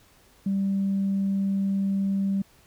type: tone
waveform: sine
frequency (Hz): 195.8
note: G3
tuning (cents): -2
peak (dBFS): -21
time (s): 0.46-2.42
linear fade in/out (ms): 5
effects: tanh soft clip ceiling -18 dBFS + pink hiss -58 dBFS RMS until 2.66 s